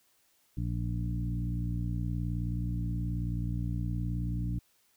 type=harmonic tone with a mistuned harmonic; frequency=58.9 Hz; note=A#1; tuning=19 cents sharp; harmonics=1 / 2 / 3 / 4 / 5; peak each=-34 / -33 / -37 / -47 / -42 dBFS; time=0.57-4.59 s; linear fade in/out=5 ms; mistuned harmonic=1; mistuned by=-19 cents; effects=white hiss -69 dBFS RMS until 4.96 s